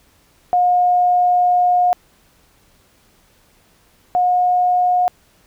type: tone pair in turn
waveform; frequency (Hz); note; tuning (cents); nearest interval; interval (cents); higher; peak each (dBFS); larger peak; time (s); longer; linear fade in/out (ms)
sine; 717 / 721.2; F5 / F#5; +45 / -45; unison; 10; second; -11 / -12; first; 0.53-1.93 / 4.15-5.08; first; 0
effects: pink hiss -55 dBFS RMS until 5.46 s